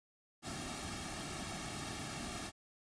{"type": "noise with comb filter", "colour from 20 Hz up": "pink", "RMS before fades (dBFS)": -43, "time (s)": [0.42, 2.52], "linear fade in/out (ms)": 50, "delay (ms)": 2, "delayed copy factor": -0.7, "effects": ["resampled to 22050 Hz"]}